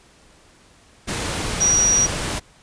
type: tone in noise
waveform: sine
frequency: 5770 Hz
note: F#8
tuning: 44 cents flat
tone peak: -14 dBFS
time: 1.6-2.07 s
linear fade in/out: 20 ms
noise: pink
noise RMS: -25 dBFS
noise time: 1.07-2.4 s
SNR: +8 dB
effects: pink hiss -52 dBFS RMS until 2.62 s + resampled to 22050 Hz